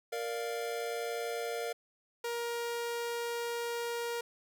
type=chord; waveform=square; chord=Bb major; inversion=none; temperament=equal; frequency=466.2 / 587.3 / 698.5 Hz; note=Bb4 / D5 / F5; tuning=0 / 0 / 0 cents; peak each=-37 / -43 / -41 dBFS; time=0.12-1.73 s; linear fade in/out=10 ms
type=tone; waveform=sawtooth; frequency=471.3 Hz; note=A#4; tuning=19 cents sharp; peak=-30 dBFS; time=2.24-4.21 s; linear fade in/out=5 ms
effects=none